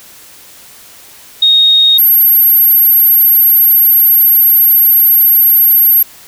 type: tone pair in turn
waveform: sine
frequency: 3729 / 12586 Hz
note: A#7 / G9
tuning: 0 / +6 cents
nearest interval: octave + major sixth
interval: 2106 cents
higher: second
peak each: -4 dBFS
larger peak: neither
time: 1.42-1.98 / 1.98-6.03 s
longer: second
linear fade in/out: 5 ms
effects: white hiss -37 dBFS RMS until 6.27 s